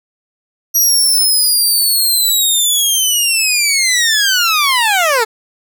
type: linear sweep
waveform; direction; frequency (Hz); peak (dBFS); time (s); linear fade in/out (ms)
15% pulse; down; 5790 to 422.9; -4; 0.74-5.25; 20
effects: none